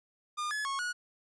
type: tone with pitch steps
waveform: 45% pulse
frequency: 1210 / 1706 / 1096 / 1457 Hz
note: D#6 / G#6 / C#6 / F#6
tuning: -49 / +46 / -20 / -27 cents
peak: -32 dBFS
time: 0.37-0.93 s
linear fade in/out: 20 ms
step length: 140 ms
effects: resampled to 22050 Hz